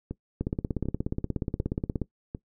two click trains, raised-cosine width 3 ms, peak -20 / -15 dBFS, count 4 / 28, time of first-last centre 0.11-2.349 / 0.41-2.017 s, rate 1.34 / 16.8 Hz, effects noise-tail reverb RT60 0.1 s tail -19 dB re dry

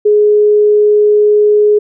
sine tone, 418.8 Hz, G#4, 15 cents sharp, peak -5 dBFS, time 0.05-1.79 s, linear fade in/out 10 ms, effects none

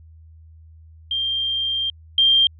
sine tone pair in turn, 3182 / 3182 Hz, G7 / G7, +25 / +25 cents, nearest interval unison, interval 0 cents, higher neither, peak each -20 / -12 dBFS, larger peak second, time 1.11-1.9 / 2.18-2.47 s, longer first, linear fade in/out 2 ms, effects added 80 Hz sine -43 dBFS peak until 2.59 s

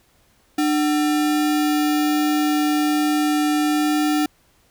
sine tone with sample-and-hold, 299.8 Hz, D4, 36 cents sharp, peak -16 dBFS, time 0.58-4.26 s, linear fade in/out 5 ms, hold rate 1050 Hz, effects pink hiss -59 dBFS RMS until 4.7 s

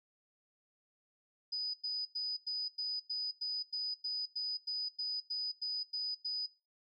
sine tone bursts, 4978 Hz, D#8, in tune, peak -34 dBFS, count 16, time 1.52-6.465 s, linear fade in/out 10 ms, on 220 ms, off 95 ms, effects noise-tail reverb RT60 0.3 s tail -21 dB re dry

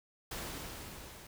pink noise with level ramp, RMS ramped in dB -40 to -52 dBFS, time 0.31-1.27 s, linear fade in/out 5 ms, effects none

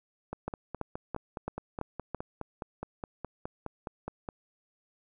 two click trains, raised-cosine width 1 ms, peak -22 / -19 dBFS, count 20 / 6, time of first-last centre 0.33-4.288 / 0.48-2.147 s, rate 4.8 / 3 Hz, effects none

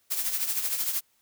blue noise with tremolo, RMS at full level -26 dBFS, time 0.1-1.01 s, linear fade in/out 20 ms, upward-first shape triangle, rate 13 Hz, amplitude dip 65%, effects white hiss -68 dBFS RMS until 1.21 s

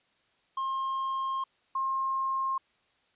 triangle / sine tone pair in turn, 1067 / 1067 Hz, C6 / C6, +34 / +34 cents, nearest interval unison, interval 0 cents, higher neither, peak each -27 dBFS, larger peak neither, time 0.57-1.44 / 1.75-2.58 s, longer first, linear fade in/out 5 ms, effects white hiss -69 dBFS RMS until 3.15 s + resampled to 8000 Hz

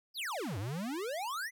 square exponential two-way sweep, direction down then up, 5274 to 91 to 2093 Hz, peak -36 dBFS, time 0.14-1.51 s, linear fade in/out 50 ms, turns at 0.58 s, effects none

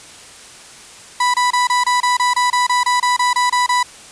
35% pulse tone bursts, 987.8 Hz, B5, in tune, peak -11 dBFS, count 16, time 1.2-3.83 s, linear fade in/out 5 ms, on 140 ms, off 26 ms, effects white hiss -39 dBFS RMS until 4.11 s + resampled to 22050 Hz

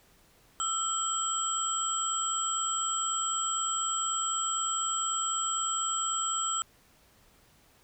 sine tone cluster, 1271 / 1331 / 3156 / 7720 Hz, D#6 / E6 / G7 / B8, +36 / +16 / +11 / -40 cents, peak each -40 / -32 / -36 / -31 dBFS, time 0.6-6.62 s, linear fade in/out 0 ms, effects pink hiss -62 dBFS RMS until 7.83 s

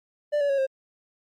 triangle tone with pitch steps, 590 / 570.6 / 551.8 / 533.6 Hz, D5 / C#5 / C#5 / C5, +8 / +50 / -8 / +34 cents, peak -19 dBFS, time 0.32-0.668 s, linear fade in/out 20 ms, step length 87 ms, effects Opus 48 kbps

